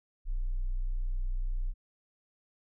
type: tone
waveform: sine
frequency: 30.87 Hz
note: B0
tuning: in tune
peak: -27 dBFS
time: 0.25-1.74 s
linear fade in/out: 50 ms
effects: tanh soft clip ceiling -25 dBFS